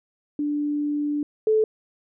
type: tone pair in turn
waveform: sine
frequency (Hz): 293.7 / 434.9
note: D4 / A4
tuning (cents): 0 / -20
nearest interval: perfect fifth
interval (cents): 680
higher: second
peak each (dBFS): -22 / -16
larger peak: second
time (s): 0.39-1.23 / 1.47-1.64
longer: first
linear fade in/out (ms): 2
effects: none